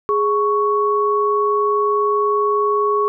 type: tone pair together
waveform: sine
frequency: 415.3 / 1111.9 Hz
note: G#4 / C#6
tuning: 0 / +5 cents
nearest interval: octave + perfect fourth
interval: 1705 cents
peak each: -17 dBFS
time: 0.09-3.08 s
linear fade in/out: 0 ms
effects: none